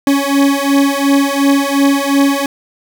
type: beating tone pair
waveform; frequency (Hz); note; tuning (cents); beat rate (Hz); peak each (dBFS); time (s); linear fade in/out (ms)
40% pulse; 277.2 / 280; C#4 / C#4; 0 / +18; 2.8; -12; 0.07-2.46; 2
effects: none